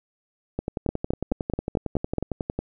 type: two click trains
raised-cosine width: 2 ms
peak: -10 / -13 dBFS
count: 7 / 23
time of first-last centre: 0.89-2.183 / 0.59-2.59 s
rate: 4.64 / 11 Hz
effects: none